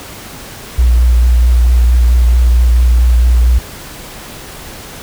sine tone with vibrato, 60.2 Hz, B1, 44 cents flat, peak -5 dBFS, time 0.78-3.59 s, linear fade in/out 10 ms, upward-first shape sine, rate 4.5 Hz, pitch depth 24 cents each way, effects pink hiss -30 dBFS RMS until 5.02 s

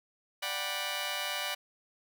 10% pulse chord, G major seventh, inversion second, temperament just, 588 / 735 / 784 / 980 Hz, D5 / F#5 / G5 / B5, +2 / -12 / 0 / -14 cents, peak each -30 / -31 / -33 / -32 dBFS, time 0.42-1.55 s, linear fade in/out 10 ms, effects none

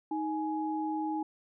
sine tone pair together, 313.6 / 837.2 Hz, D#4 / G#5, +14 / +14 cents, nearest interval octave + perfect fourth, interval 1700 cents, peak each -32 / -34 dBFS, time 0.11-1.23 s, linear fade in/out 5 ms, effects none

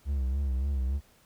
triangle tone with vibrato, 67.3 Hz, C2, 49 cents sharp, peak -24 dBFS, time 0.05-1.01 s, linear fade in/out 50 ms, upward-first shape sine, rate 3.5 Hz, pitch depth 94 cents each way, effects pink hiss -62 dBFS RMS until 1.25 s

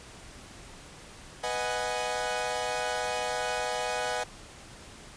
sawtooth chord, G# minor seventh, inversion first, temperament equal, 493.9 / 622.3 / 740 / 830.6 Hz, B4 / D#5 / F#5 / G#5, 0 / 0 / 0 / 0 cents, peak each -31 dBFS, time 1.43-4.24 s, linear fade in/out 10 ms, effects pink hiss -48 dBFS RMS until 5.16 s + resampled to 22050 Hz

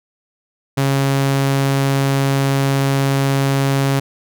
sawtooth tone, 137.2 Hz, C#3, 17 cents flat, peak -10 dBFS, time 0.77-4 s, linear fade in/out 10 ms, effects none

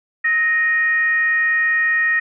sine tone with frequency modulation, 1864.7 Hz, A#6, in tune, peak -14 dBFS, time 0.24-2.2 s, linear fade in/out 10 ms, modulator 580 Hz, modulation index 0.31, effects none

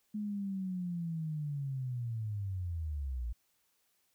sine linear sweep, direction down, 212.9 to 55.2 Hz, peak -34 dBFS, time 0.14-3.33 s, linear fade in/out 10 ms, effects white hiss -75 dBFS RMS until 4.14 s

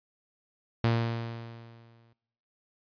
sawtooth tone with exponential decay, 115.8 Hz, A#2, 11 cents flat, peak -18 dBFS, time 0.84-2.13 s, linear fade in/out 0 ms, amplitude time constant 280 ms, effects noise-tail reverb RT60 0.8 s tail -20 dB re dry + resampled to 11025 Hz

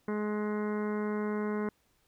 harmonic tone, 210.4 Hz, G#3, 23 cents sharp, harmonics 1 / 2 / 3 / 4 / 5 / 6 / 7 / 8 / 9 / 10, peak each -32 / -34 / -46 / -47 / -43 / -49 / -46 / -56 / -50 / -53 dBFS, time 0.08-1.69 s, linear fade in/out 2 ms, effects pink hiss -71 dBFS RMS until 2.07 s

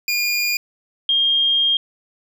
25% pulse / sine tone pair in turn, 2422 / 3221 Hz, D#7 / G7, -47 / +46 cents, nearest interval perfect fourth, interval 493 cents, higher second, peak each -14 dBFS, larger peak neither, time 0.08-0.57 / 1.09-1.77 s, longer second, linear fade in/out 2 ms, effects none

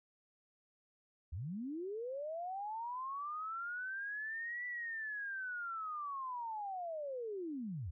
sine linear two-way sweep, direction up then down, 68.6 to 1975.5 to 68.6 Hz, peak -39 dBFS, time 1.32-7.91 s, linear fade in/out 10 ms, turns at 4.66 s, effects none

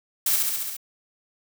blue noise with echo, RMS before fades -22 dBFS, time 0.26-0.36 s, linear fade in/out 5 ms, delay 68 ms, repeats 6, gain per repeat -2 dB, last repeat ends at 0.768 s, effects none

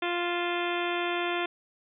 harmonic tone with a mistuned harmonic, 349.2 Hz, F4, in tune, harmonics 1 / 2 / 3 / 4 / 5 / 6 / 7 / 8 / 9 / 10, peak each -31 / -34 / -36 / -37 / -38 / -39 / -39 / -40 / -41 / -41 dBFS, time 0.02-1.46 s, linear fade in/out 5 ms, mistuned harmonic 8, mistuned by -77 cents, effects none

